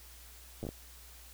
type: slowing click train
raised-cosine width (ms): 2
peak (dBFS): -26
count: 5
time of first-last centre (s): 0.63-0.69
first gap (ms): 9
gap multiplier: 1.35
effects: added 60 Hz sine -54 dBFS peak until 1.33 s + white hiss -55 dBFS RMS until 1.33 s